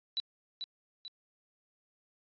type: tone with echo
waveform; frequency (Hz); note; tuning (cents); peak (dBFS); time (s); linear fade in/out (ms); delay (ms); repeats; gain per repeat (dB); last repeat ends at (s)
sine; 3951; B7; 0; -30; 0.17-0.2; 0; 440; 2; -6; 1.08
effects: resampled to 11025 Hz